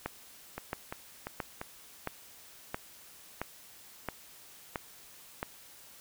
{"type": "two click trains", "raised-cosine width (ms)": 0.5, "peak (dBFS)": [-22, -18], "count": [4, 9], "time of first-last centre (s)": [[0.58, 1.614], [0.06, 5.429]], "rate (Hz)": [2.9, 1.49], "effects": ["white hiss -54 dBFS RMS until 6 s"]}